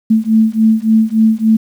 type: beating tone pair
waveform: sine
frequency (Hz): 219.1 / 222.6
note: A3 / A3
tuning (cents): -7 / +20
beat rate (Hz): 3.5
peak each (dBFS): -11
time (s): 0.1-1.57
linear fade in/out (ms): 10
effects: 7-bit